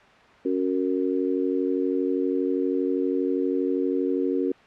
sine chord, F# major, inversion second, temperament just, 277.5 / 370 / 462.5 Hz, C#4 / F#4 / A#4, +2 / 0 / -14 cents, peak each -25 / -26 / -28 dBFS, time 0.45-4.52 s, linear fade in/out 5 ms, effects white hiss -51 dBFS RMS until 4.66 s + low-pass 2000 Hz 12 dB/octave

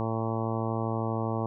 harmonic tone, 112.6 Hz, A2, 40 cents sharp, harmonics 1 / 2 / 3 / 4 / 5 / 6 / 7 / 8 / 9 / 10, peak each -31 / -34 / -36 / -37 / -38 / -39 / -39 / -40 / -41 / -41 dBFS, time 0-1.46 s, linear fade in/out 0 ms, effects none

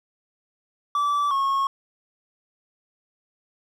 triangle tone pair in turn, 1158 / 1093 Hz, D6 / C#6, -25 / -25 cents, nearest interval minor second, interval 100 cents, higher first, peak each -18 dBFS, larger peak neither, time 0.95-1.31 / 1.31-1.67 s, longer neither, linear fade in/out 2 ms, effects none

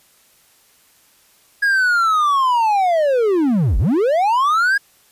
triangle linear two-way sweep, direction down then up, 1661.2 to 38.89 to 1661.2 Hz, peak -11 dBFS, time 1.62-4.78 s, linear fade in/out 10 ms, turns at 3.78 s, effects white hiss -54 dBFS RMS until 5.11 s + resampled to 32000 Hz

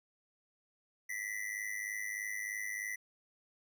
square ring-modulated tone, 1987 Hz, B6, 10 cents sharp, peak -35 dBFS, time 1.09-2.96 s, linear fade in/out 10 ms, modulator 51.6 Hz, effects none

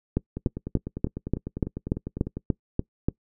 two click trains, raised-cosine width 3 ms, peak -9 / -18 dBFS, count 11 / 21, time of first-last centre 0.17-3.085 / 0.37-2.37 s, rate 3.43 / 10 Hz, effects noise-tail reverb RT60 0.1 s tail -23 dB re dry

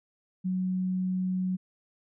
sine tone, 185 Hz, F#3, in tune, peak -26 dBFS, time 0.44-1.57 s, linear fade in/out 20 ms, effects none

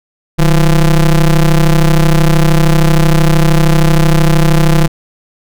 square ring-modulated tone, 85.4 Hz, F2, 38 cents flat, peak -3 dBFS, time 0.38-4.88 s, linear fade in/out 20 ms, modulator 68.9 Hz, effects none

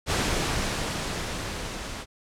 pink noise with level ramp, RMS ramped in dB -24 to -36 dBFS, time 0.06-2.06 s, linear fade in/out 50 ms, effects low-pass 8000 Hz 12 dB/octave

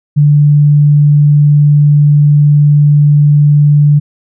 sine tone, 146.83 Hz, D3, in tune, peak -3 dBFS, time 0.16-4 s, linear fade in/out 20 ms, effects none

